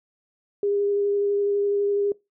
sine tone with vibrato, 405 Hz, G#4, 43 cents flat, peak -20 dBFS, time 0.63-2.12 s, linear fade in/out 2 ms, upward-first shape square, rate 12 Hz, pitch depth 9 cents each way, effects noise-tail reverb RT60 0.2 s tail -21 dB re dry

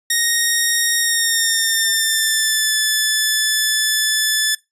10% pulse tone with pitch glide, 1864.7 to 1739.8 Hz, A#6 to A6, 0 to -20 cents, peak -6 dBFS, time 0.1-4.55 s, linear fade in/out 5 ms, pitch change -120 cents, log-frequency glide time 1-2.76 s, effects noise-tail reverb RT60 0.2 s tail -21 dB re dry + resampled to 32000 Hz

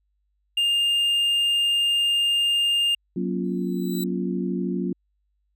triangle tone, 2811 Hz, F7, 11 cents sharp, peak -17 dBFS, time 0.57-2.95 s, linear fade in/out 5 ms
sine chord, Gb major seventh, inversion none, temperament equal with one note detuned, 185 / 238 / 277.2 / 349.2 Hz, Gb3 / Bb3 / Db4 / F4, 0 / +36 / 0 / 0 cents, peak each -26 / -30 / -31 / -30 dBFS, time 3.16-4.93 s, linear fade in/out 5 ms
10% pulse tone with exponential growth, 3951 Hz, B7, in tune, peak -23 dBFS, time 3.44-4.04 s, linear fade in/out 5 ms, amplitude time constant 130 ms
effects added 50 Hz sine -68 dBFS peak until 5.55 s

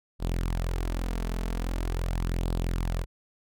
sawtooth tone with flanger, 43 Hz, F1, 26 cents flat, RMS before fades -29 dBFS, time 0.19-3.06 s, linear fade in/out 50 ms, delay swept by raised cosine 0.23 to 4.63 ms, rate 0.43 Hz, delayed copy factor +0.5, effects none

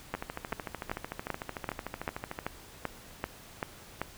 two click trains, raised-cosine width 0.5 ms, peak -16 / -20 dBFS, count 11 / 31, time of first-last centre 0.14-4.016 / 0.15-2.389 s, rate 2.58 / 13.4 Hz, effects pink hiss -51 dBFS RMS until 4.17 s

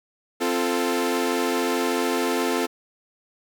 sawtooth chord, F major, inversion second, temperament equal with one note detuned, 261.6 / 346.4 / 440 Hz, C4 / F4 / A4, 0 / -14 / 0 cents, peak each -22 dBFS, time 0.4-2.67 s, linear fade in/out 20 ms, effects none

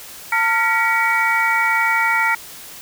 sine tone cluster, 901 / 1388 / 1925 / 2263 Hz, A5 / F6 / B6 / C#7, +41 / -11 / -45 / +35 cents, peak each -20 dBFS, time 0.32-2.35 s, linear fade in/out 5 ms, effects white hiss -37 dBFS RMS until 2.81 s

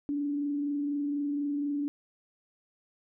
sine tone with frequency modulation, 288.1 Hz, D4, 33 cents flat, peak -28 dBFS, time 0.09-1.88 s, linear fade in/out 0 ms, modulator 24.1 Hz, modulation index 0.24, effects none

